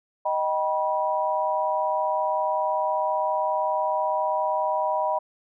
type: chord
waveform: sine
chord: Eb augmented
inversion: none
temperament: just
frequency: 622.3 / 777.8 / 972.3 Hz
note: Eb5 / G5 / B5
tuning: 0 / -14 / -27 cents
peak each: -26 / -28 / -25 dBFS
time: 0.25-5.19 s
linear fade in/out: 10 ms
effects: none